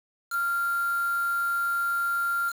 sine tone with quantisation, 1388 Hz, F6, 11 cents flat, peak -24 dBFS, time 0.3-2.53 s, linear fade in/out 50 ms, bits 6, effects none

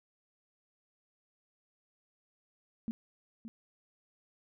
sine tone with echo, 225.6 Hz, A3, 44 cents sharp, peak -32 dBFS, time 2.88-2.91 s, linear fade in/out 0 ms, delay 570 ms, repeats 1, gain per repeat -10 dB, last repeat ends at 3.48 s, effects none

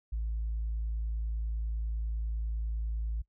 sine tone, 55 Hz, A1, in tune, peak -29 dBFS, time 0.12-3.22 s, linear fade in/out 10 ms, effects noise-tail reverb RT60 0.1 s tail -22 dB re dry + tanh soft clip ceiling -27 dBFS

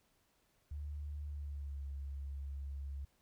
sine tone with pitch glide, 73.3 to 69.43 Hz, D2 to C#2, -3 to +3 cents, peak -40 dBFS, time 0.71-3.05 s, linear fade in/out 5 ms, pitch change -94 cents, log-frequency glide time 1.28-1.85 s, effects pink hiss -75 dBFS RMS until 3.21 s

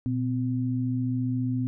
sine tone pair together, 120.48 / 255.1 Hz, B2 / C4, -42 / -44 cents, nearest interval octave + minor second, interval 1298 cents, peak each -27 dBFS, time 0.06-1.67 s, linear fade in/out 0 ms, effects none

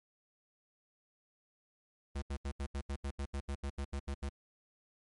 square tone bursts, 69.7 Hz, C#2, 10 cents sharp, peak -36 dBFS, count 15, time 2.15-4.294 s, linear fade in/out 10 ms, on 72 ms, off 76 ms, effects MP3 48 kbps

